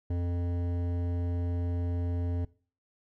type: tone with hard clipping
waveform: sine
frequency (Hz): 87.31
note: F2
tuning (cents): 0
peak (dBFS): -30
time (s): 0.1-2.45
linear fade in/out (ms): 5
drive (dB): 13
effects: noise-tail reverb RT60 0.4 s tail -20 dB re dry